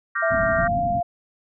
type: chord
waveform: sine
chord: G minor seventh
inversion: second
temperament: equal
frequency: 1174.7 / 1396.9 / 1568 / 1864.7 Hz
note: D6 / F6 / G6 / Bb6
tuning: 0 / 0 / 0 / 0 cents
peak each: -27 dBFS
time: 0.15-0.68 s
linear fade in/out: 10 ms
type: tone with pitch glide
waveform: sine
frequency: 660 to 697.2 Hz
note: E5 to F5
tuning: +2 to -3 cents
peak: -20 dBFS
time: 0.22-1.03 s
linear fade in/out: 10 ms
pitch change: +95 cents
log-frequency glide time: 0.58-0.69 s
type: low-pass noise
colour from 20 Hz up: white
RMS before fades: -29 dBFS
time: 0.3-1.01 s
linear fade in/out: 20 ms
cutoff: 260 Hz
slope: 48 dB/octave
effects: none